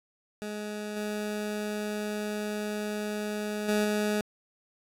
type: tone with level steps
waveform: 20% pulse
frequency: 210 Hz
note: G#3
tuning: 19 cents sharp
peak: -29 / -26 / -19 / -21 dBFS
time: 0.42-4.21 s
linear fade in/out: 0 ms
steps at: 0.96 / 3.68 / 3.84 s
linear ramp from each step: 10 ms
effects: resampled to 32000 Hz + 9-bit